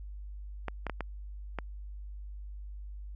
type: clicks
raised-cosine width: 0.5 ms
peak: -19 dBFS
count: 5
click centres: 0.683 / 0.867 / 0.897 / 1.007 / 1.587 s
effects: added 50 Hz sine -40 dBFS peak until 3.15 s